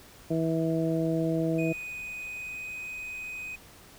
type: harmonic tone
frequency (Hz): 162.6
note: E3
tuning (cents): -23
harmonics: 1 / 2 / 3 / 4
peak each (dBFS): -29 / -28 / -33 / -33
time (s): 0.3-1.73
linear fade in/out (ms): 10
type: tone with pitch glide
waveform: triangle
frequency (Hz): 2489 to 2505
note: D#7 to D#7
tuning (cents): 0 to +11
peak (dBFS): -34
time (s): 1.58-3.56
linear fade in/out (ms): 10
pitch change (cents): +11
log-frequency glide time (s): 1.89-2.7
effects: pink hiss -52 dBFS RMS until 3.98 s